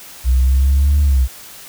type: exponential two-way sweep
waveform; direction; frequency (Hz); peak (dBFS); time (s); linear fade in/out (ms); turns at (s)
sine; up then down; 61.74 to 73.1 to 61.74; -8; 0.24-1.28; 50; 1.01
effects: tanh soft clip ceiling -7 dBFS + white hiss -37 dBFS RMS until 1.68 s